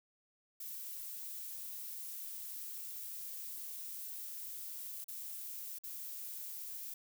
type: noise with dropouts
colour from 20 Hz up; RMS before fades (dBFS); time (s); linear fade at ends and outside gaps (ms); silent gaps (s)
violet; -45; 0.6-6.94; 5; 5.043-5.082 / 5.787-5.836
effects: none